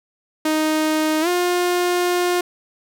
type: tone with pitch glide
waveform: sawtooth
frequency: 311.1 to 355.3 Hz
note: D#4 to F4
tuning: 0 to +30 cents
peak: -13 dBFS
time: 0.45-2.41 s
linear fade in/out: 5 ms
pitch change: +230 cents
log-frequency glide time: 1.21-1.28 s
effects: none